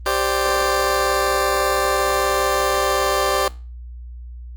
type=chord; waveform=20% pulse; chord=G suspended fourth; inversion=none; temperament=just; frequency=392 / 522.7 / 588 Hz; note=G4 / C5 / D5; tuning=0 / -2 / +2 cents; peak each=-17 dBFS; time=0.06-3.48 s; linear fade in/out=2 ms; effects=added 60 Hz sine -32 dBFS peak until 4.56 s + Opus 24 kbps